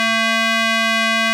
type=tone with band-pass filter; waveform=square; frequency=225.2 Hz; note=A3; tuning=40 cents sharp; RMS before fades=-17 dBFS; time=0-1.33 s; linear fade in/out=0 ms; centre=2300 Hz; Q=1.3; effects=none